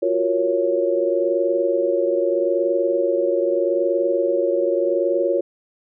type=chord; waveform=sine; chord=Gb major seventh; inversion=third; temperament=equal; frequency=349.2 / 370 / 466.2 / 554.4 Hz; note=F4 / Gb4 / Bb4 / Db5; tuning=0 / 0 / 0 / 0 cents; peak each=-22 / -25 / -24 / -20 dBFS; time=0.02-5.41 s; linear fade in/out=10 ms; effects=none